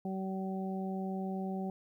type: harmonic tone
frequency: 190.5 Hz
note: G3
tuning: 49 cents flat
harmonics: 1 / 2 / 3 / 4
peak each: -35 / -42 / -47 / -43 dBFS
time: 0.05-1.7 s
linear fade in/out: 2 ms
effects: 12-bit